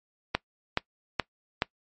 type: click train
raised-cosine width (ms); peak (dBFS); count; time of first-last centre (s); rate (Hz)
0.3; -7; 4; 0.35-1.621; 2.36
effects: noise-tail reverb RT60 0.1 s tail -22 dB re dry + MP3 32 kbps